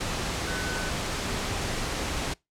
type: tone in noise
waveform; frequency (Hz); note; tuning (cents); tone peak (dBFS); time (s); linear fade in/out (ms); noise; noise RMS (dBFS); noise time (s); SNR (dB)
sine; 1506; F#6; +30; -34; 0.47-0.9; 10; pink; -30; 0-2.34; -7
effects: noise-tail reverb RT60 0.2 s tail -24 dB re dry + low-pass 8000 Hz 12 dB/octave